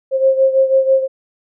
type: beating tone pair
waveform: sine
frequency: 531 / 537.1 Hz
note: C5 / C5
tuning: +25 / +45 cents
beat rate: 6.1 Hz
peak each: -11 / -16 dBFS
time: 0.11-1.08 s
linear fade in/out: 50 ms
effects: none